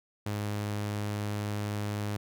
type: tone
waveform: sawtooth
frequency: 103.83 Hz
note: G#2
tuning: in tune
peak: -27 dBFS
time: 0.26-2.17 s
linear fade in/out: 5 ms
effects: none